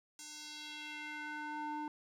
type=tone with band-pass filter sweep; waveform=square; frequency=300.7 Hz; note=D4; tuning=41 cents sharp; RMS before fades=-44 dBFS; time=0.19-1.88 s; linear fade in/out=2 ms; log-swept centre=7100 to 700 Hz; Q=1.9; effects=none